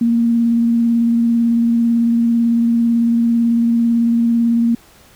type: tone with vibrato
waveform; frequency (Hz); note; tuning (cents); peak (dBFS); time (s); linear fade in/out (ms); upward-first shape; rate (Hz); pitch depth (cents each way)
sine; 233.1; A#3; 0; -11; 0.01-4.75; 5; square; 18; 13
effects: pink hiss -47 dBFS RMS until 5.15 s